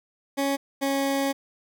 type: tone pair in turn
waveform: 20% pulse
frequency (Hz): 277.2 / 275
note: C#4 / C#4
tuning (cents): 0 / -14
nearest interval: unison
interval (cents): 14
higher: first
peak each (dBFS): -18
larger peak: neither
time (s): 0.37-0.57 / 0.81-1.33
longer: second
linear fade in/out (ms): 20
effects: none